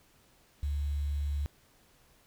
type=tone with quantisation; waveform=sine; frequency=72 Hz; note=D2; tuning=34 cents flat; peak=-29 dBFS; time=0.63-1.46 s; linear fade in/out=0 ms; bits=9; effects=pink hiss -64 dBFS RMS until 2.26 s

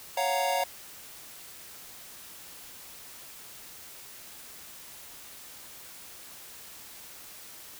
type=chord; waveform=square; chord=Gb major seventh; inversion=second; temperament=equal; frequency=554.4 / 698.5 / 740 / 932.3 Hz; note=Db5 / F5 / Gb5 / Bb5; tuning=0 / 0 / 0 / 0 cents; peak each=-32 dBFS; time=0.17-0.64 s; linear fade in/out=5 ms; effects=white hiss -47 dBFS RMS until 7.79 s

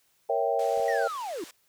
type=chord; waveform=sine; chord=A# diminished seventh; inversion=none; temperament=equal; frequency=466.2 / 554.4 / 659.3 / 784 Hz; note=A#4 / C#5 / E5 / G5; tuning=0 / 0 / 0 / 0 cents; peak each=-29 dBFS; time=0.29-1.08 s; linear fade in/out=10 ms
type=band-pass noise; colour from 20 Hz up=white; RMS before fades=-48 dBFS; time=0.59-1.51 s; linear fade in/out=2 ms; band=510 to 7600 Hz; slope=12 dB/octave
type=clicks; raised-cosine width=2 ms; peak=-38 dBFS; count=2; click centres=0.775 / 0.798 s
type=linear sweep; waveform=triangle; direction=down; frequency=1937 to 293.7 Hz; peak=-30 dBFS; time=0.88-1.44 s; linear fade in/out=2 ms
effects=white hiss -68 dBFS RMS until 1.68 s

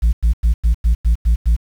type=tone bursts; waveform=sine; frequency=56.6 Hz; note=A1; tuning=50 cents sharp; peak=-7 dBFS; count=8; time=0.02-1.565 s; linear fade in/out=20 ms; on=110 ms; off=95 ms; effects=tanh soft clip ceiling -9 dBFS + 7-bit

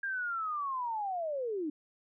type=linear sweep; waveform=sine; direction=down; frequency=1617 to 285.9 Hz; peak=-32 dBFS; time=0.03-1.7 s; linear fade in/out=5 ms; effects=none

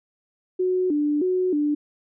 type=tone with vibrato; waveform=sine; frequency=329.6 Hz; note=E4; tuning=in tune; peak=-19 dBFS; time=0.59-1.75 s; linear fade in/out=10 ms; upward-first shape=square; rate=1.6 Hz; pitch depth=190 cents each way; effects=none

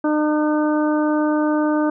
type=harmonic tone; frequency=303 Hz; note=D#4; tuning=46 cents flat; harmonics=1 / 2 / 3 / 4 / 5; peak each=-17 / -23 / -27 / -29 / -31 dBFS; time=0.04-1.9 s; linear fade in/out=5 ms; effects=none

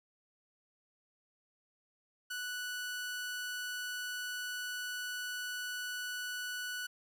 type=tone; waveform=sawtooth; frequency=1480 Hz; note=F#6; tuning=in tune; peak=-34 dBFS; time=2.3-6.87 s; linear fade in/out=10 ms; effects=none

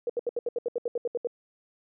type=tone bursts; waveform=sine; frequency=478.1 Hz; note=A#4; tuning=44 cents sharp; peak=-25 dBFS; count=13; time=0.07-1.272 s; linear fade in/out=2 ms; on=26 ms; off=72 ms; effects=none

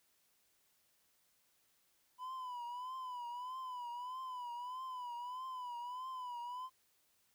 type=tone with vibrato; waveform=triangle; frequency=996 Hz; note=B5; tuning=14 cents sharp; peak=-40 dBFS; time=2.18-6.7 s; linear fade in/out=50 ms; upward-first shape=triangle; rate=1.6 Hz; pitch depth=89 cents each way; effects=white hiss -75 dBFS RMS until 7.34 s

